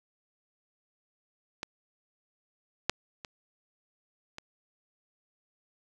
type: clicks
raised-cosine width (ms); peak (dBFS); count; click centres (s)
0.2; -17 / -7 / -23 / -23; 4; 1.631 / 2.896 / 3.248 / 4.384
effects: none

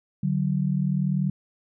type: tone pair together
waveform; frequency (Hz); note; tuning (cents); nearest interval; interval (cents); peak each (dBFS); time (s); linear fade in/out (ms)
sine; 146.83 / 187.15; D3 / F#3; 0 / +20; major third; 420; -24; 0.23-1.3; 5
effects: none

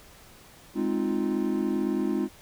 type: chord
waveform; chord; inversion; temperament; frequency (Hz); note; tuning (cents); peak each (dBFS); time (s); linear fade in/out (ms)
triangle; F minor seventh; first; equal; 207.7 / 261.6 / 311.1 / 349.2; Ab3 / C4 / Eb4 / F4; 0 / 0 / 0 / 0; -28; 0.74-2.29; 50
effects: pink hiss -52 dBFS RMS until 2.41 s

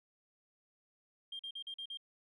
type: tone bursts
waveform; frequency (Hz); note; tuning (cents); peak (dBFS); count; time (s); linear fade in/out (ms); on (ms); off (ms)
sine; 3198; G7; +34; -40; 6; 1.32-1.973; 5; 73; 43
effects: tanh soft clip ceiling -36 dBFS

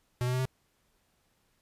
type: tone with pitch steps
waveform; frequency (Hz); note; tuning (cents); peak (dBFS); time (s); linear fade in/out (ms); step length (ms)
square; 123.47 / 125.63 / 127.82 / 130.06; B2 / B2 / C3 / C3; 0 / +30 / -40 / -10; -28; 0.21-0.454; 0; 61
effects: pink hiss -72 dBFS RMS until 1.61 s + resampled to 32000 Hz

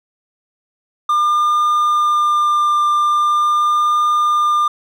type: tone with vibrato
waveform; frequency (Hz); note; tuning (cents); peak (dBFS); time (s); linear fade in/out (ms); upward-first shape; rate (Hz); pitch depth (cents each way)
triangle; 1200; D6; +37; -10; 1.09-4.68; 5; triangle; 0.42; 10
effects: none

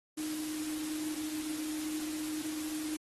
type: tone in noise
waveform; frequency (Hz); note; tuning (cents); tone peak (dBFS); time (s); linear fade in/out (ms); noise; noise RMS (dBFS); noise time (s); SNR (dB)
sine; 308.3; D#4; -16; -35; 0.17-2.97; 10; white; -43; 0.17-2.97; +5
effects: AAC 32 kbps

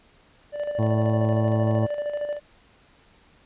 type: tone with tremolo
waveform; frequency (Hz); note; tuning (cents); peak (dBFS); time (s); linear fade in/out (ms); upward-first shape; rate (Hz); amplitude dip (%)
triangle; 587.3; D5; 0; -22; 0.52-2.4; 50; square; 13; 50
type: harmonic tone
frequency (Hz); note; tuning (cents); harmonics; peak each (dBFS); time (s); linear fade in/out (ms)
110; A2; 0; 1 / 2 / 3 / 4 / 5 / 6 / 7 / 8 / 9 / 10; -21 / -27 / -30 / -35 / -38 / -40 / -36 / -42 / -42 / -41; 0.78-1.87; 20
effects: pink hiss -57 dBFS RMS until 3.45 s + resampled to 8000 Hz

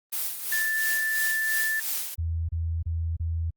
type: noise with tremolo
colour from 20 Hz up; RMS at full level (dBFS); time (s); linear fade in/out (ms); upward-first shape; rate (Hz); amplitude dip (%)
blue; -28; 0.12-2.15; 10; sine; 2.9; 60
type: tone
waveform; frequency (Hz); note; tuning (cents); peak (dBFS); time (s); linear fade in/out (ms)
sine; 1760; A6; 0; -24; 0.52-1.8; 5
type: tone bursts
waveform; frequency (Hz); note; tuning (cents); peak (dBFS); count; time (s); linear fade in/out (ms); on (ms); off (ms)
sine; 82.41; E2; 0; -25; 4; 2.18-3.507; 10; 310; 29
effects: Opus 32 kbps

